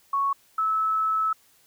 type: tone pair in turn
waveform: sine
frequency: 1108.7 / 1302.1 Hz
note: C#6 / E6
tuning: 0 / -22 cents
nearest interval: minor third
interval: 278 cents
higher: second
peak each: -21 dBFS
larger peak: neither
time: 0.13-0.33 / 0.58-1.33 s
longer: second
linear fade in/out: 5 ms
effects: white hiss -60 dBFS RMS until 1.66 s